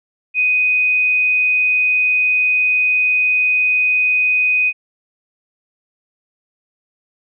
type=tone; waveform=sine; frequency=2497 Hz; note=D#7; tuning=6 cents sharp; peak=-12 dBFS; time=0.34-4.73 s; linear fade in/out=50 ms; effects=none